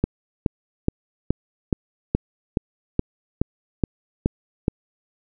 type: click train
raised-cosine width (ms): 3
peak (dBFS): -5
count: 12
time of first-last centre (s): 0.04-4.681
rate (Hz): 2.37
effects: none